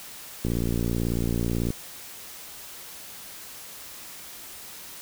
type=click train; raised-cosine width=3 ms; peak=-14 dBFS; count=74; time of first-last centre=0.45-1.704 s; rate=58.2 Hz; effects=white hiss -42 dBFS RMS until 5.01 s